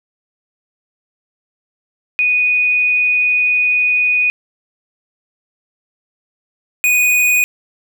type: tone pair in turn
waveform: sine / square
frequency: 2478 / 2478 Hz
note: D#7 / D#7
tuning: -8 / -8 cents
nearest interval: unison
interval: 0 cents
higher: neither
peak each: -11 dBFS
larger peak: neither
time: 2.19-4.3 / 6.84-7.44 s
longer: first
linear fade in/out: 0 ms
effects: none